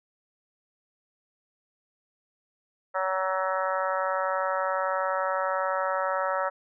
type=harmonic tone; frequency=188.3 Hz; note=F#3; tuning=31 cents sharp; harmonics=3 / 4 / 5 / 6 / 7 / 8 / 9 / 10; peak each=-29 / -35 / -32 / -37 / -30 / -39 / -39 / -40 dBFS; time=2.94-6.5 s; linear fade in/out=20 ms; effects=none